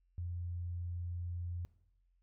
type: tone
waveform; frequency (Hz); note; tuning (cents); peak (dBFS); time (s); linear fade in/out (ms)
sine; 87.31; F2; 0; -37; 0.18-1.65; 0
effects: noise-tail reverb RT60 0.8 s tail -19 dB re dry + added 44 Hz sine -70 dBFS peak until 2.22 s